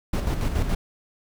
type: noise with tremolo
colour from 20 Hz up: brown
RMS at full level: -22 dBFS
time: 0.13-0.75 s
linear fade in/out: 5 ms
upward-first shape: square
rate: 7.1 Hz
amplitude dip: 50%
effects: none